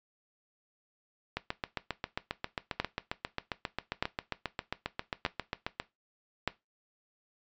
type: two click trains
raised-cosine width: 0.3 ms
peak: -16 / -12 dBFS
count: 34 / 4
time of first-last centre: 1.37-5.8 / 2.8-6.476 s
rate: 7.45 / 0.816 Hz
effects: noise-tail reverb RT60 0.2 s tail -17 dB re dry + resampled to 16000 Hz